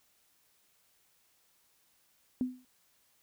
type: tone with exponential decay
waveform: sine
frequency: 252.9 Hz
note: B3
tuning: 41 cents sharp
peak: -25 dBFS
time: 2.41-2.65 s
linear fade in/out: 1 ms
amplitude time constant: 52 ms
effects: white hiss -70 dBFS RMS until 3.22 s